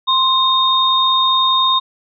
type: tone pair together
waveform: sine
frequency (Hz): 1046.5 / 3695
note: C6 / A#7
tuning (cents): 0 / -16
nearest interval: octave + minor seventh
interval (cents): 2184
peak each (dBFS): -14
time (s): 0.07-1.8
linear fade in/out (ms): 20
effects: none